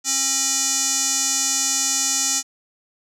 square tone with band-pass filter, 270 Hz, C#4, 45 cents flat, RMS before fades -21 dBFS, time 0.04-2.43 s, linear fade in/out 50 ms, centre 6600 Hz, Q 4.7, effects none

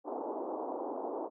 pink band-pass noise, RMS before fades -38 dBFS, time 0.04-1.3 s, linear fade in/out 50 ms, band 280 to 980 Hz, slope 48 dB/octave, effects none

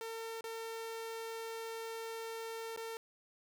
sawtooth tone with dropouts, 452.7 Hz, A4, 49 cents sharp, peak -37 dBFS, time 0.01-2.97 s, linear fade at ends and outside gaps 1 ms, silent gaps 0.409-0.441 / 2.763-2.774 s, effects none

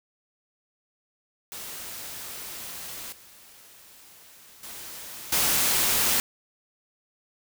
white noise with level steps, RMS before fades -38 / -51 / -40 / -23 dBFS, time 1.52-6.2 s, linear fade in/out 0 ms, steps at 3.12 / 4.63 / 5.32 s, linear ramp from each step 5 ms, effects none

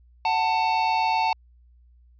square tone pair together, 742 / 890 Hz, F#5 / A5, +5 / +20 cents, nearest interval minor third, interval 315 cents, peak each -27 / -22 dBFS, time 0.25-1.33 s, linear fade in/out 2 ms, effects added 60 Hz sine -52 dBFS peak until 2.19 s + resampled to 11025 Hz

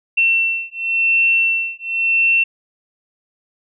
sine beating tone pair, 2700 / 2700.93 Hz, E7 / E7, +41 / +41 cents, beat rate 0.93 Hz, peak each -17 dBFS, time 0.17-2.44 s, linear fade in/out 10 ms, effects none

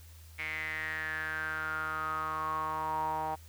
sawtooth tone with band-pass filter sweep, 156.7 Hz, D#3, 13 cents sharp, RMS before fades -35 dBFS, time 0.38-3.36 s, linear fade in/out 20 ms, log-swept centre 2200 to 840 Hz, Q 9.3, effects added 81 Hz sine -50 dBFS peak until 3.48 s + white hiss -59 dBFS RMS until 3.48 s

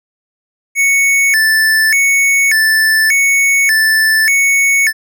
square tone with vibrato, 1975.5 Hz, B6, in tune, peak -9 dBFS, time 0.75-4.93 s, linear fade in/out 50 ms, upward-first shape square, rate 0.85 Hz, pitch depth 200 cents each way, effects none

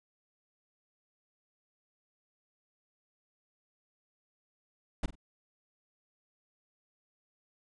brown noise with echo, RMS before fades -28 dBFS, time 5.03-5.06 s, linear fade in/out 5 ms, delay 47 ms, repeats 2, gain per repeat -14 dB, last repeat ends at 5.154 s, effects resampled to 22050 Hz

